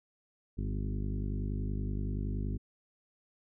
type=harmonic tone with a mistuned harmonic; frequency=50.6 Hz; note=G#1; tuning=44 cents flat; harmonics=1 / 2 / 3 / 4 / 5 / 6 / 7 / 8; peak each=-34 / -37 / -42 / -42 / -43 / -50 / -49 / -52 dBFS; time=0.57-2.58 s; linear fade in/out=20 ms; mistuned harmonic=4; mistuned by=-37 cents; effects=none